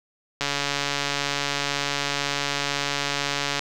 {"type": "click train", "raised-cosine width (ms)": 0.2, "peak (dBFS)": -7, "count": 453, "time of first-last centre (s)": [0.41, 3.593], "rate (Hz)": 142, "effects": ["8-bit"]}